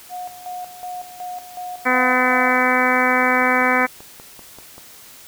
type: tone with tremolo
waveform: sine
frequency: 723 Hz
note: F#5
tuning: 40 cents flat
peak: -27 dBFS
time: 0.09-2.63 s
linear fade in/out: 50 ms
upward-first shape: square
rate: 2.7 Hz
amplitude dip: 70%
type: harmonic tone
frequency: 253 Hz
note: B3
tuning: 42 cents sharp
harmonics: 1 / 2 / 3 / 4 / 5 / 6 / 7 / 8 / 9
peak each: -23 / -23 / -23 / -23 / -23 / -23 / -23 / -23 / -23 dBFS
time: 1.85-3.87 s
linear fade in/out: 20 ms
type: click train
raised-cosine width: 1 ms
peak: -26 dBFS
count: 9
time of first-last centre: 3.23-4.78 s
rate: 5.16 Hz
effects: white hiss -43 dBFS RMS until 5.27 s